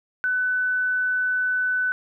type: tone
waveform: sine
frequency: 1500 Hz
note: F#6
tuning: 23 cents sharp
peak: -20 dBFS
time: 0.24-1.92 s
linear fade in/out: 0 ms
effects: none